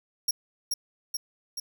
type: tone with echo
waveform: sawtooth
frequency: 5588 Hz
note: F8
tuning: in tune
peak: -20 dBFS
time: 0.28-0.31 s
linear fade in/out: 5 ms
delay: 430 ms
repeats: 3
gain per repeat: -3 dB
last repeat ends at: 1.6 s
effects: none